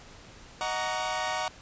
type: chord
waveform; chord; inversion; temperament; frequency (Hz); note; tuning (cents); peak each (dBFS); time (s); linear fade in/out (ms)
sawtooth; D# minor seventh; none; equal with one note detuned; 622.3 / 740 / 932.3 / 1130.7; D#5 / F#5 / A#5 / C#6; 0 / 0 / 0 / +34; -32 / -29 / -30 / -32; 0.61-1.48; 0
effects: pink hiss -50 dBFS RMS until 1.61 s + resampled to 16000 Hz